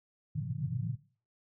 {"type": "band-pass noise", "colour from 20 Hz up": "white", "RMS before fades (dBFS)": -35, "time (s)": [0.35, 0.96], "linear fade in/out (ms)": 10, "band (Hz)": [100, 170], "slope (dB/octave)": 96, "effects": ["noise-tail reverb RT60 0.4 s tail -17 dB re dry"]}